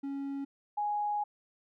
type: tone pair in turn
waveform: triangle / sine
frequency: 277.2 / 830.7 Hz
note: C#4 / G#5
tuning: 0 / 0 cents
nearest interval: octave + perfect fifth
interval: 1900 cents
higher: second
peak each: -32 / -29 dBFS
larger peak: second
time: 0.03-0.45 / 0.77-1.24 s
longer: second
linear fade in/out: 10 ms
effects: none